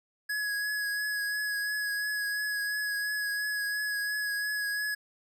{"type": "tone with vibrato", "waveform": "square", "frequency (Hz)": 1676, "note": "G#6", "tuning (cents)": 15, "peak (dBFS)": -30, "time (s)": [0.29, 4.95], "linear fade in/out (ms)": 10, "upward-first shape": "triangle", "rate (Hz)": 2.9, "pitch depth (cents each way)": 23, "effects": []}